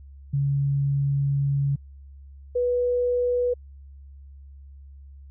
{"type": "tone pair in turn", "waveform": "sine", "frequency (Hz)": [140, 490.8], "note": ["C#3", "B4"], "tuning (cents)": [18, -11], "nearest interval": "octave + minor seventh", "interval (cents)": 2171, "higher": "second", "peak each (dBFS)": -20, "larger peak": "neither", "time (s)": [[0.33, 1.76], [2.55, 3.54]], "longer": "first", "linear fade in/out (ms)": 10, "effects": ["added 69 Hz sine -42 dBFS peak until 5.3 s"]}